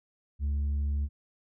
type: tone with tanh clipping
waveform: sine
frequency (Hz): 71.8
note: D2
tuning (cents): -39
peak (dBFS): -27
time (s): 0.39-1.09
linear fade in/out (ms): 50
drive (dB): 3
effects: none